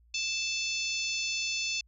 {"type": "harmonic tone", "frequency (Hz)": 879, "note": "A5", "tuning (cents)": -2, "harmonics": [3, 4, 5, 6, 7, 8], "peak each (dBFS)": [-33, -38, -37, -38, -38, -44], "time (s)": [0.14, 1.81], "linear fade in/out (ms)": 5, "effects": ["added 58 Hz sine -59 dBFS peak until 1.87 s"]}